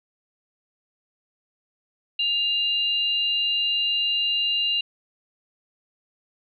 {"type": "tone pair together", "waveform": "sine", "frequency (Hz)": [2807, 3970], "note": ["F7", "B7"], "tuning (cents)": [8, 8], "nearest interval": "tritone", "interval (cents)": 600, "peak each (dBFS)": [-21, -29], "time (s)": [2.19, 4.81], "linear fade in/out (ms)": 5, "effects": []}